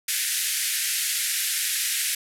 white band-pass noise, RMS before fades -26 dBFS, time 0.08-2.15 s, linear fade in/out 5 ms, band 1600 to 13000 Hz, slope 48 dB/octave, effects none

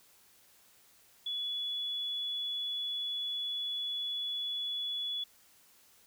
sine tone, 3409 Hz, G#7, 45 cents sharp, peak -33 dBFS, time 1.26-5.24 s, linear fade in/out 5 ms, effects white hiss -63 dBFS RMS until 6.06 s

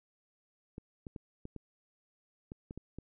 clicks, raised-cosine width 3 ms, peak -30 dBFS, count 9, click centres 0.781 / 1.068 / 1.162 / 1.454 / 1.563 / 2.519 / 2.709 / 2.776 / 2.986 s, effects none

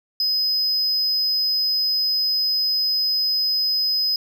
triangle tone, 5040 Hz, D#8, 21 cents sharp, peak -17 dBFS, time 0.2-4.16 s, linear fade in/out 2 ms, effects none

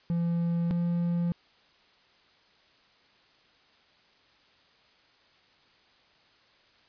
triangle tone pair in turn, 170 / 172.17 Hz, F3 / F3, -46 / -24 cents, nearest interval unison, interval 22 cents, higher second, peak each -23 dBFS, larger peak neither, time 0.1-0.71 / 0.71-1.32 s, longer neither, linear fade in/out 0 ms, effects white hiss -62 dBFS RMS until 6.88 s + resampled to 11025 Hz

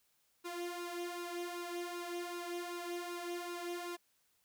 sawtooth tone with flanger, 349.2 Hz, F4, in tune, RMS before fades -42 dBFS, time 0.44-3.97 s, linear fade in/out 20 ms, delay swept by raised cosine 0.75 to 2.55 ms, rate 2.6 Hz, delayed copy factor +0.65, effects white hiss -75 dBFS RMS until 4.44 s

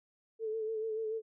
sine tone with vibrato, 440 Hz, A4, in tune, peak -33 dBFS, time 0.39-1.22 s, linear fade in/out 50 ms, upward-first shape sine, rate 6.9 Hz, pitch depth 38 cents each way, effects none

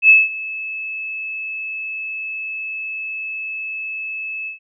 sine tone with ADSR envelope, 2604 Hz, E7, 22 cents flat, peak -4 dBFS, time 0.02-4.59 s, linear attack 73 ms, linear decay 190 ms, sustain -20 dB, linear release 120 ms, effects none

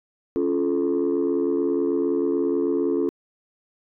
sine chord, Db augmented, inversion none, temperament just, 277.2 / 346.5 / 433.1 Hz, Db4 / F4 / A4, 0 / -14 / -27 cents, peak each -23 / -22 / -23 dBFS, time 0.36-3.09 s, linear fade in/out 0 ms, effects tanh soft clip ceiling -15 dBFS

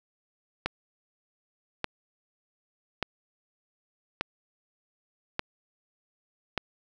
click train, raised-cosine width 0.3 ms, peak -11 dBFS, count 6, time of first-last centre 0.66-6.577 s, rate 0.845 Hz, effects none

